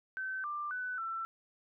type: tone with pitch steps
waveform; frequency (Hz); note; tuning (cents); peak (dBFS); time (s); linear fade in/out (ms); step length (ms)
sine; 1535 / 1186 / 1498 / 1339; G6 / D6 / F#6 / E6; -37 / +17 / +21 / +27; -35; 0.17-1.25; 0; 270
effects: none